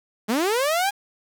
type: linear sweep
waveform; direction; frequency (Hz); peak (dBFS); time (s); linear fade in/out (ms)
sawtooth; up; 199.1 to 827; -16; 0.28-0.91; 20
effects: 7-bit